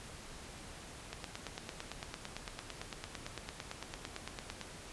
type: click train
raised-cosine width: 0.2 ms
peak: -23 dBFS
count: 32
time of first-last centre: 1.13-4.613 s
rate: 8.9 Hz
effects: pink hiss -50 dBFS RMS until 4.92 s + resampled to 24000 Hz